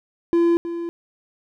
triangle tone with echo, 340 Hz, F4, 46 cents flat, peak -12 dBFS, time 0.33-0.57 s, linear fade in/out 0 ms, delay 320 ms, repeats 1, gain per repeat -11 dB, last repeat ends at 0.89 s, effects none

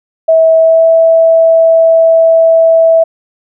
sine tone with pitch glide, 648 to 655.2 Hz, E5 to E5, -30 to -11 cents, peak -3 dBFS, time 0.28-3.04 s, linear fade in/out 10 ms, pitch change +19 cents, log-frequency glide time 0.57-0.86 s, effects none

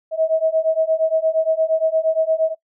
sine beating tone pair, 636 / 644.6 Hz, D#5 / E5, +38 / -39 cents, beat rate 8.6 Hz, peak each -19 / -18 dBFS, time 0.11-2.55 s, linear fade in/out 50 ms, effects noise-tail reverb RT60 0.1 s tail -20 dB re dry

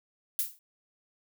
violet noise with exponential decay, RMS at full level -25 dBFS, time 0.39-0.59 s, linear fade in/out 1 ms, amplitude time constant 42 ms, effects none

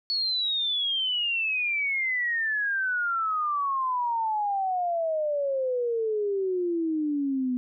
sine exponential sweep, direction down, 4425 to 246.4 Hz, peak -24 dBFS, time 0.1-7.57 s, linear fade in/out 0 ms, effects none

